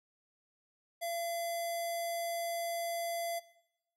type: tone with low-pass filter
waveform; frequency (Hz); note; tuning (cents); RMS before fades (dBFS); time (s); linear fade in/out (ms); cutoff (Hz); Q
square; 680; F5; -46; -37; 1.01-3.4; 20; 12000; 3
effects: noise-tail reverb RT60 0.9 s tail -19 dB re dry